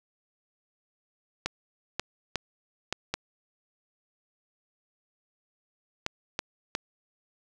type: clicks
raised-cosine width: 0.2 ms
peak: -11 dBFS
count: 8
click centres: 1.46 / 1.996 / 2.357 / 2.926 / 3.14 / 6.064 / 6.391 / 6.751 s
effects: none